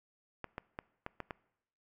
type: clicks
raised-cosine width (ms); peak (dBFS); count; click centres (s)
0.5; -24; 6; 0.443 / 0.581 / 0.789 / 1.064 / 1.203 / 1.308
effects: noise-tail reverb RT60 0.8 s tail -22 dB re dry